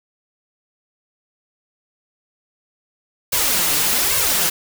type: noise with flanger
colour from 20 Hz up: white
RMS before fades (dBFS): -18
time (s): 3.32-4.5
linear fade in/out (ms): 10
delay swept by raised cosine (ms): 1.8 to 6.8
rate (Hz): 1.2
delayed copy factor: +0.9
effects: none